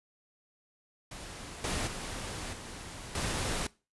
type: noise with level steps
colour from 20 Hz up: pink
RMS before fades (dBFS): -44 / -33 / -39 / -44 / -33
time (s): 1.11-3.67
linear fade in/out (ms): 5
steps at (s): 1.64 / 1.87 / 2.53 / 3.15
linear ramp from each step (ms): 2
effects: noise-tail reverb RT60 0.3 s tail -21 dB re dry + resampled to 24000 Hz